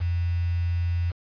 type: tone with quantisation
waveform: sine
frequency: 86.5 Hz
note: F2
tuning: 16 cents flat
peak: -22 dBFS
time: 0-1.12 s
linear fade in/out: 20 ms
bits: 7
effects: resampled to 11025 Hz